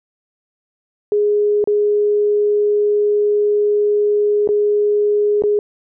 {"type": "tone with dropouts", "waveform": "sine", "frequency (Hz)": 415.3, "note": "G#4", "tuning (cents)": 0, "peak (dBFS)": -12, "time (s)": [1.12, 5.59], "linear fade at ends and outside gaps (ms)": 1, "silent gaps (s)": [[1.641, 1.674], [4.475, 4.489], [5.422, 5.437]], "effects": []}